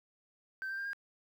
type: tone with pitch steps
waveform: sine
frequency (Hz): 1551 / 1572.7 / 1594.6 / 1616.9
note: G6 / G6 / G6 / G#6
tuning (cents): -19 / +5 / +29 / -47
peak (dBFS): -34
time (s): 0.62-0.932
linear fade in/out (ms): 0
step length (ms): 78
effects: tanh soft clip ceiling -34 dBFS + 11-bit